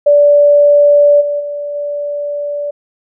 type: tone with level steps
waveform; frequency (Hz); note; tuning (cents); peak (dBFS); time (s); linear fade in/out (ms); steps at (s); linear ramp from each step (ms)
sine; 581; D5; -19; -4 / -13 / -18 / -16; 0.06-2.71; 10; 1.2 / 1.39 / 1.74; 20
effects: none